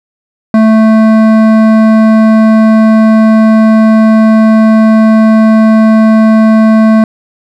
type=tone with hard clipping; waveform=sine; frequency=220 Hz; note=A3; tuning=in tune; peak=-4 dBFS; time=0.54-7.04 s; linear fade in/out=2 ms; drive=13 dB; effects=none